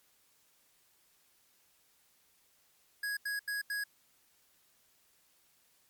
square tone bursts, 1661.2 Hz, G#6, in tune, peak -34 dBFS, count 4, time 3.03-3.839 s, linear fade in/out 5 ms, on 140 ms, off 83 ms, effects white hiss -69 dBFS RMS until 5.89 s + MP3 96 kbps

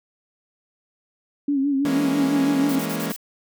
sine tone with vibrato, 278.3 Hz, C#4, 7 cents sharp, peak -18 dBFS, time 1.48-2.79 s, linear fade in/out 5 ms, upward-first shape sine, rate 6.1 Hz, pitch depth 65 cents each way
sawtooth chord, A# half-diminished seventh, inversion second, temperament equal, 164.81 / 207.7 / 233.1 / 277.2 Hz, E3 / G#3 / A#3 / C#4, 0 / 0 / 0 / 0 cents, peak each -26 dBFS, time 1.85-3.12 s, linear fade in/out 2 ms
blue noise bursts, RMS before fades -34 dBFS, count 5, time 2.69-3.163 s, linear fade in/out 2 ms, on 65 ms, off 37 ms
effects none

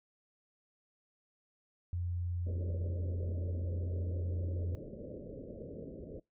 sine tone, 87.9 Hz, F2, 12 cents sharp, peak -33 dBFS, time 1.93-4.75 s, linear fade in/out 0 ms
white low-pass noise, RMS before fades -46 dBFS, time 2.46-6.2 s, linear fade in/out 10 ms, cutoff 590 Hz, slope 96 dB/octave
effects noise-tail reverb RT60 0.2 s tail -24 dB re dry

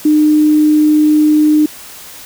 sine tone with quantisation, 303.7 Hz, D#4, 42 cents flat, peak -6 dBFS, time 0.05-1.66 s, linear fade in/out 5 ms, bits 6, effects white hiss -33 dBFS RMS until 2.25 s

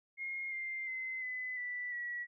sine tone with pitch steps, 2143 / 2099 / 2056 / 2013 / 1972 / 1931.4 Hz, C7 / C7 / C7 / B6 / B6 / B6, +41 / +5 / -31 / +33 / -3 / -39 cents, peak -37 dBFS, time 0.17-2.27 s, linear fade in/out 50 ms, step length 350 ms, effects none

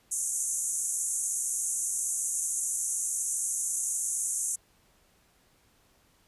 pink band-pass noise, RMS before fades -31 dBFS, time 0.11-4.56 s, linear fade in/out 10 ms, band 6300 to 11000 Hz, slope 96 dB/octave, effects pink hiss -65 dBFS RMS until 6.27 s + resampled to 32000 Hz

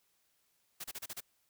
white noise bursts, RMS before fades -42 dBFS, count 6, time 0.8-1.207 s, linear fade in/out 10 ms, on 42 ms, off 31 ms, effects white hiss -75 dBFS RMS until 1.49 s

